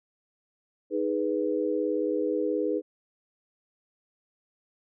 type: chord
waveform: sine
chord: G# minor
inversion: second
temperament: equal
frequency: 311.1 / 415.3 / 493.9 Hz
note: D#4 / G#4 / B4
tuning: 0 / 0 / 0 cents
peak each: -29 dBFS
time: 0.9-2.82 s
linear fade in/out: 50 ms
effects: none